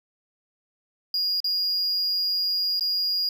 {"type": "tone with dropouts", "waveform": "triangle", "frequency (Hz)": 4857, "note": "D#8", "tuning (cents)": -43, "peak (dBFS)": -21, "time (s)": [1.14, 3.29], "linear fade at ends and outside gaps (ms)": 2, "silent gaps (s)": [[1.403, 1.443], [2.796, 2.808]], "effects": []}